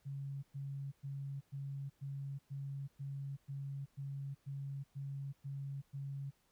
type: tone bursts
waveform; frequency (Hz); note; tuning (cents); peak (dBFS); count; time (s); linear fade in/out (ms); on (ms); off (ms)
sine; 138.59; C#3; 0; -40; 13; 0.05-6.31; 20; 380; 110
effects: pink hiss -75 dBFS RMS until 6.51 s